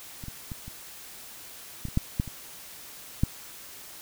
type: clicks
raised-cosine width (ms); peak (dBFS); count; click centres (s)
5; -27 / -25 / -23 / -28 / -20 / -27 / -10 / -12 / -26 / -9; 10; 0.238 / 0.283 / 0.518 / 0.68 / 1.853 / 1.885 / 1.974 / 2.199 / 2.277 / 3.235
effects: white hiss -45 dBFS RMS until 4.01 s